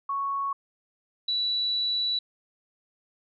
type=tone pair in turn; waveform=sine; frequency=1108.7 / 3942 Hz; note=C#6 / B7; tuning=0 / -4 cents; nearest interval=octave + minor seventh; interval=2196 cents; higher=second; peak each=-26 / -24 dBFS; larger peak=second; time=0.09-0.53 / 1.28-2.19 s; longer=second; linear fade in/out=5 ms; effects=none